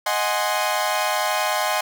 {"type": "chord", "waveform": "sawtooth", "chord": "Ab dominant seventh", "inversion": "second", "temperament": "equal", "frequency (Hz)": [622.3, 740, 830.6, 1046.5], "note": ["Eb5", "Gb5", "Ab5", "C6"], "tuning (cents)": [0, 0, 0, 0], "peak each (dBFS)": -22, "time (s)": [0.06, 1.81], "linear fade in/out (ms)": 5, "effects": []}